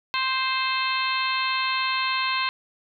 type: harmonic tone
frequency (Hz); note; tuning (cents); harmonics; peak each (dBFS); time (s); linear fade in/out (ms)
523.3; C5; 0; 2 / 3 / 4 / 5 / 6 / 7 / 8; -26 / -32 / -31 / -29 / -34 / -34 / -31; 0.14-2.49; 0
effects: none

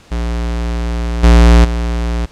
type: tone with level steps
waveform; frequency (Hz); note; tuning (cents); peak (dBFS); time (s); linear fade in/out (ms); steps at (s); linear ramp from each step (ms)
square; 58.27; A#1; 0; -16 / -4 / -15; 0.11-2.26; 10; 1.23 / 1.64; 10
effects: pink hiss -44 dBFS RMS until 2.31 s + low-pass 7000 Hz 12 dB/octave

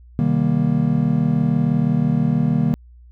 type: chord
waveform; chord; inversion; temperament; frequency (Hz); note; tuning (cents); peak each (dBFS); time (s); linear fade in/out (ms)
triangle; C minor seventh; none; just; 130.81 / 156.98 / 196.22 / 235.5; C3 / Eb3 / G3 / Bb3; 0 / +16 / +2 / +18; -21 / -17 / -21 / -18; 0.19-2.74; 0
effects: added 60 Hz sine -42 dBFS peak until 3.11 s

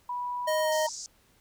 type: tone with pitch glide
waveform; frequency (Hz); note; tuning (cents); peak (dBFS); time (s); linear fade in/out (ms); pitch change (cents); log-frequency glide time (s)
sine; 980 to 930.9; B5 to A#5; -14 to -3; -30; 0.09-0.89; 5; -89; 0.61-0.7
type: tone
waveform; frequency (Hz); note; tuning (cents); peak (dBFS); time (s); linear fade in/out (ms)
square; 622.3; D#5; 0; -26; 0.47-0.87; 10
type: band-pass noise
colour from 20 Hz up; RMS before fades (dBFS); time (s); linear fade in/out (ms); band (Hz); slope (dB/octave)
pink; -40; 0.72-1.06; 0; 5100 to 7300; 48
effects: pink hiss -64 dBFS RMS until 1.4 s

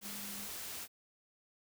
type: tone in noise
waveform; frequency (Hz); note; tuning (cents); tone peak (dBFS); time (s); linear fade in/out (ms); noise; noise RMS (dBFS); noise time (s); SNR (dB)
sine; 203.2; G#3; -38; -50; 0.01-0.49; 50; white; -44; 0.01-0.88; -9
effects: none

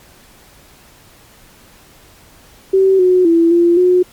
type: tone with pitch steps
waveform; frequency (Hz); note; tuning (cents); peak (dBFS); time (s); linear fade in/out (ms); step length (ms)
sine; 383.5 / 365.6 / 333.9 / 343.5 / 362.1; G4 / F#4 / E4 / F4 / F#4; -38 / -21 / +22 / -29 / -37; -7; 2.73-4.03; 10; 260
effects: pink hiss -45 dBFS RMS until 4.12 s + MP3 96 kbps

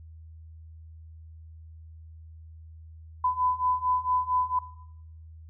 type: beating tone pair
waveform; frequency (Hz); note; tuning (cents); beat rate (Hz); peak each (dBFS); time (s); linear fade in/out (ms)
sine; 1001 / 1005.4; B5 / B5; +23 / +31; 4.4; -29 / -25; 3.24-4.59; 5
effects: noise-tail reverb RT60 0.8 s tail -17 dB re dry + added 80 Hz sine -44 dBFS peak until 5.49 s

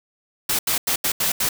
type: noise bursts at uneven times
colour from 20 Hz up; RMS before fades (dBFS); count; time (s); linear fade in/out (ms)
white; -21; 6; 0.49-0.59 / 0.67-0.78 / 0.87-0.96 / 1.04-1.12 / 1.2-1.32 / 1.4-1.49; 5
effects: none

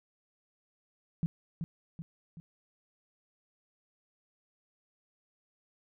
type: tone with echo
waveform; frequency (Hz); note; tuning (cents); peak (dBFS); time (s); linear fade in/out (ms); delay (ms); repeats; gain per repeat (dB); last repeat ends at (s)
sine; 165.3; E3; +5; -26; 1.23-1.26; 0; 380; 3; -6; 2.4
effects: none

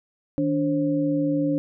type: tone cluster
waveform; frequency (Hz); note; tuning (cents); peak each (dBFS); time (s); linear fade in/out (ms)
sine; 157.2 / 290.8 / 533; D#3 / D4 / C5; +18 / -17 / +32; -29 / -21 / -28; 0.38-1.58; 0
effects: none

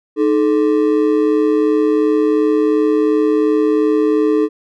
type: ring-modulated tone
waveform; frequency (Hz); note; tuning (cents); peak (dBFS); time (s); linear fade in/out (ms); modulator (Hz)
triangle; 370; F#4; 0; -6; 0.16-4.49; 50; 61.4
effects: none

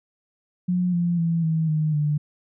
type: tone with pitch steps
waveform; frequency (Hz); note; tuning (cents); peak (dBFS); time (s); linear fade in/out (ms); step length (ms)
sine; 179.6 / 172.98 / 166.61 / 160.47 / 154.56 / 148.86; F3 / F3 / E3 / E3 / D#3 / D3; +49 / -16 / +19 / -46 / -11 / +24; -19; 0.68-2.18; 10; 250
effects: none

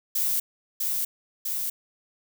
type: noise with echo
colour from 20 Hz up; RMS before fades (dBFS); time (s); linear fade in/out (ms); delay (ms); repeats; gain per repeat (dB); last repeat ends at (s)
violet; -25; 0.15-0.4; 5; 650; 2; -2; 1.7
effects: none

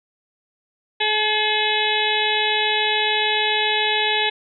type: harmonic tone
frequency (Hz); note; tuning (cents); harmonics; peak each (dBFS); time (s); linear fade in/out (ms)
427; G#4; +48; 1 / 2 / 4 / 5 / 6 / 7 / 8 / 9; -27 / -24 / -26 / -27 / -25 / -28 / -25 / -26; 1-4.3; 10
effects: none

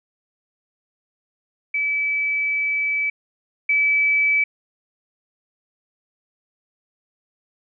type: tone pair in turn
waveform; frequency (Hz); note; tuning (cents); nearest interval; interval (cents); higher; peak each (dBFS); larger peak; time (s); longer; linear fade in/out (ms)
sine; 2300 / 2300; D7 / D7; -37 / -37; unison; 0; neither; -19 / -15; second; 1.74-3.1 / 3.69-4.44; first; 5
effects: none

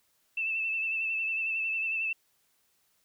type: tone with vibrato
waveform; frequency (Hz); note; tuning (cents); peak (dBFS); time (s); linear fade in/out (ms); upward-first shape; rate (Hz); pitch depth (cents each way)
sine; 2646; E7; +6; -28; 0.37-2.13; 5; sine; 11; 33
effects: white hiss -71 dBFS RMS until 3.04 s

